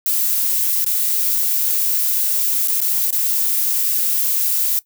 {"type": "noise with dropouts", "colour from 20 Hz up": "violet", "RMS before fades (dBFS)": -18, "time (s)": [0.06, 4.79], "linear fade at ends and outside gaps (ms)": 1, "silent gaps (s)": [[0.845, 0.863], [2.675, 2.682], [2.805, 2.815], [3.106, 3.127]], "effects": ["noise-tail reverb RT60 0.1 s tail -18 dB re dry"]}